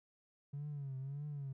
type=tone with vibrato; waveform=triangle; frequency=140 Hz; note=C#3; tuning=18 cents sharp; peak=-37 dBFS; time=0.53-1.53 s; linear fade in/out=10 ms; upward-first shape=triangle; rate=1.7 Hz; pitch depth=120 cents each way; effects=tanh soft clip ceiling -37 dBFS